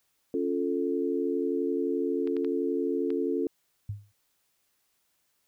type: chord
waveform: sine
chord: Db augmented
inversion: none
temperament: equal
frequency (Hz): 277.2 / 349.2 / 440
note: Db4 / F4 / A4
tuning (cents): 0 / 0 / 0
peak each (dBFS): -30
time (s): 0.34-3.47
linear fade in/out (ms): 2
type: clicks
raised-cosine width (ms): 0.3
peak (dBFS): -29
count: 4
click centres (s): 2.274 / 2.367 / 2.447 / 3.104
type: tone with exponential decay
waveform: sine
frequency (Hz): 102.5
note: G#2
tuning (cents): -22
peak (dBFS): -28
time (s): 3.89-4.12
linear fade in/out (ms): 5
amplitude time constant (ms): 49
effects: white hiss -73 dBFS RMS until 5.47 s